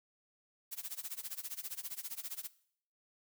blue noise with tremolo, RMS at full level -40 dBFS, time 0.71-2.48 s, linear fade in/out 20 ms, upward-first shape sine, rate 15 Hz, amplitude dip 95%, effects noise-tail reverb RT60 0.6 s tail -18 dB re dry

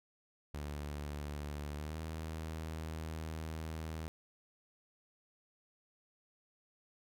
sawtooth tone with pitch glide, 73.42 to 79.6 Hz, D2 to D#2, 0 to +40 cents, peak -36 dBFS, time 0.54-4.08 s, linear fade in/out 0 ms, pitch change +140 cents, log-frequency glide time 1.75-1.99 s, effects none

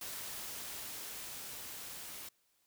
white noise with level ramp, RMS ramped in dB -43 to -47 dBFS, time 0.01-2.29 s, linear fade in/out 5 ms, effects white hiss -75 dBFS RMS until 2.66 s

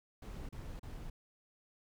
brown noise bursts, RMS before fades -45 dBFS, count 3, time 0.22-1.1 s, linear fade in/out 5 ms, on 270 ms, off 35 ms, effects none

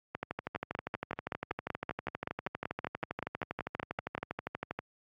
two click trains, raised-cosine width 0.5 ms, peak -19 / -20 dBFS, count 20 / 59, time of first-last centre 0.56-4.179 / 0.15-4.79 s, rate 5.25 / 12.5 Hz, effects high-pass 80 Hz 12 dB/octave + AAC 32 kbps

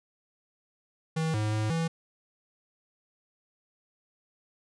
square tone with pitch steps, 160.3 / 107.1 / 108 / 164.4 Hz, E3 / A2 / A2 / E3, -48 / -46 / -32 / -4 cents, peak -27 dBFS, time 1.16-1.88 s, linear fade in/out 10 ms, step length 180 ms, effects resampled to 22050 Hz

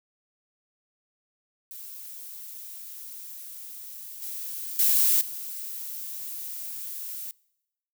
violet noise with level steps, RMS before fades -41 / -35 / -21 / -36 dBFS, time 1.71-7.31 s, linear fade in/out 0 ms, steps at 4.22 / 4.79 / 5.21 s, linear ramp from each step 2 ms, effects noise-tail reverb RT60 0.9 s tail -25 dB re dry

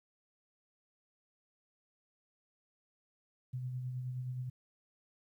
sine tone with tremolo, 126.6 Hz, B2, 43 cents sharp, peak -35 dBFS, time 3.53-4.5 s, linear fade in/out 10 ms, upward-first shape sine, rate 9.5 Hz, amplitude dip 35%, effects 12-bit

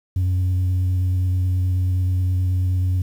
sine tone with vibrato, 91.6 Hz, F#2, 17 cents flat, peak -14 dBFS, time 0.16-3.02 s, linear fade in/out 5 ms, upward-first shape sine, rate 9.4 Hz, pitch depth 13 cents each way, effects tanh soft clip ceiling -16 dBFS + 8-bit

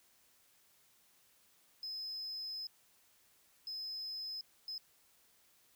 triangle tone bursts at uneven times, 5100 Hz, D#8, 42 cents sharp, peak -39 dBFS, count 3, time 1.83-2.67 / 3.67-4.41 / 4.68-4.78 s, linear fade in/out 2 ms, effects white hiss -69 dBFS RMS until 5.75 s

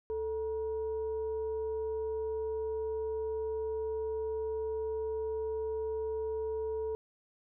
sine tone with frequency modulation, 440 Hz, A4, in tune, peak -32 dBFS, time 0.1-6.95 s, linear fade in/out 0 ms, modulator 511 Hz, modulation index 0.33, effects none

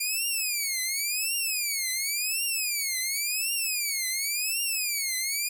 10% pulse tone with vibrato, 2385 Hz, D7, 26 cents sharp, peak -18 dBFS, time 0-5.49 s, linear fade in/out 10 ms, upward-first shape triangle, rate 0.92 Hz, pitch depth 290 cents each way, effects none

